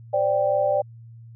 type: chord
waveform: sine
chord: C suspended second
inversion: none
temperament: equal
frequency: 523.3 / 587.3 / 784 Hz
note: C5 / D5 / G5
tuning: 0 / 0 / 0 cents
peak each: -26 / -20 / -25 dBFS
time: 0.13-0.82 s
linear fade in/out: 10 ms
effects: added 115 Hz sine -41 dBFS peak until 1.35 s